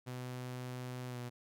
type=tone with pitch glide; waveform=sawtooth; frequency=125.7 to 122.4 Hz; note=B2 to B2; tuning=+31 to -15 cents; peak=-37 dBFS; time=0.06-1.3 s; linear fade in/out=20 ms; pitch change=-46 cents; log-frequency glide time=1.08-1.19 s; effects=none

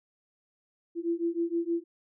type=beating tone pair; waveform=sine; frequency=335 / 341.4 Hz; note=E4 / F4; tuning=+28 / -39 cents; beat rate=6.4 Hz; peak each=-30 dBFS; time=0.95-1.84 s; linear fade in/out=50 ms; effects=none

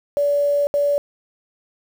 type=tone bursts at uneven times; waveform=sine; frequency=575 Hz; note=D5; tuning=37 cents flat; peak=-15 dBFS; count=2; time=0.17-0.67 / 0.74-0.98 s; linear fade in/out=0 ms; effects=7-bit

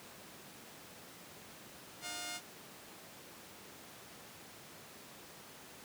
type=tone pair together; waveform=5% pulse; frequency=305.4 / 711.4 Hz; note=D#4 / F5; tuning=-32 / +32 cents; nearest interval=octave + minor third; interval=1464 cents; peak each=-38 / -30 dBFS; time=2.01-2.41 s; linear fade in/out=50 ms; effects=pink hiss -53 dBFS RMS until 5.84 s + high-pass 150 Hz 12 dB/octave

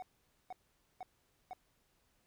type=tone bursts; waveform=triangle; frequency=740 Hz; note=F#5; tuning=in tune; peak=-40 dBFS; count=4; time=0-1.532 s; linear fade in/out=0 ms; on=23 ms; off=480 ms; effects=pink hiss -75 dBFS RMS until 2.26 s

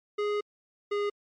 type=tone pair in turn; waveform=square; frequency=415.3 / 410.3 Hz; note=G#4 / G#4; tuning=0 / -21 cents; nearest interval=unison; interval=21 cents; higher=first; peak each=-27 dBFS; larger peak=neither; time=0.18-0.41 / 0.91-1.1 s; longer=first; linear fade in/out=10 ms; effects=low-pass 3000 Hz 12 dB/octave + MP3 64 kbps

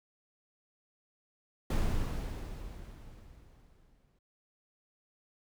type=noise with exponential decay; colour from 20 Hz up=brown; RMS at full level=-28 dBFS; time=1.7-4.19 s; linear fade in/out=5 ms; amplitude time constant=540 ms; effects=none

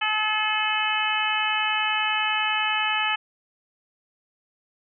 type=harmonic tone; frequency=430 Hz; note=A4; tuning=40 cents flat; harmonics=2 / 3 / 4 / 5 / 6 / 7; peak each=-28 / -29 / -29 / -32 / -27 / -28 dBFS; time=0.01-3.16 s; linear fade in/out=10 ms; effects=none

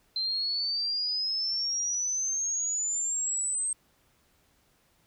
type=exponential sweep; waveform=sine; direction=up; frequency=4100 to 8372 Hz; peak=-27 dBFS; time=0.16-3.73 s; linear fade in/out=2 ms; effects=pink hiss -67 dBFS RMS until 5.06 s

